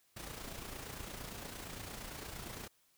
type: noise with amplitude modulation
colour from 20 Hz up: pink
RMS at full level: -44 dBFS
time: 0.16-2.68 s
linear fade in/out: 10 ms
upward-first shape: sine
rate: 28.7 Hz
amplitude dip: 50%
effects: white hiss -72 dBFS RMS until 2.97 s